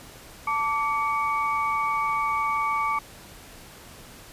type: tone cluster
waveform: sine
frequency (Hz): 886 / 1160 / 2243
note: A5 / D6 / C#7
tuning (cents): +12 / -22 / +20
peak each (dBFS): -29 / -24 / -31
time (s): 0.47-2.99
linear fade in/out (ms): 5
effects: pink hiss -46 dBFS RMS until 4.32 s + resampled to 32000 Hz